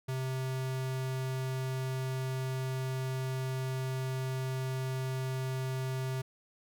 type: tone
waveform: square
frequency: 130.81 Hz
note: C3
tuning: in tune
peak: -33 dBFS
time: 0.08-6.22 s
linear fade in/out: 10 ms
effects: none